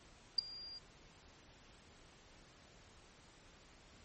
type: tone with ADSR envelope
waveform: sine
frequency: 4784 Hz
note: D8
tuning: 31 cents sharp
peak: -23 dBFS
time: 0.38-0.79 s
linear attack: 8 ms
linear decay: 6 ms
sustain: -24 dB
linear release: 15 ms
effects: pink hiss -62 dBFS RMS until 4.04 s + MP3 32 kbps